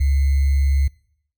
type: tone with sample-and-hold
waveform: sine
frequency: 69.1 Hz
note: C#2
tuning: 5 cents flat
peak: -14 dBFS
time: 0-0.88 s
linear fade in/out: 10 ms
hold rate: 2100 Hz
effects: noise-tail reverb RT60 0.7 s tail -23 dB re dry